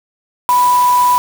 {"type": "tone in noise", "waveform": "sine", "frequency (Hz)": 987.8, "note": "B5", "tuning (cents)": 0, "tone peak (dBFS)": -8, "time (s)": [0.49, 1.18], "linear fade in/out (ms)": 0, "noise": "white", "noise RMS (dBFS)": -25, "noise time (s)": [0.49, 1.18], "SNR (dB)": 14, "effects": []}